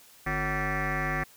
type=tone with frequency modulation; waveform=sine; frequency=955 Hz; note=A#5; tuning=42 cents sharp; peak=-25 dBFS; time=0.26-1.24 s; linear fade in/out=10 ms; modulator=201 Hz; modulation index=5.7; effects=tanh soft clip ceiling -23 dBFS + white hiss -55 dBFS RMS until 1.36 s